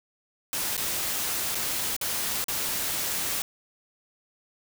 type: noise with dropouts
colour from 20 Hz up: white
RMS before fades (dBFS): -29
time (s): 0.53-3.42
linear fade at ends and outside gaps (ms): 1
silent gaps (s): 0.768-0.777 / 1.547-1.553 / 1.965-2.012 / 2.442-2.483
effects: none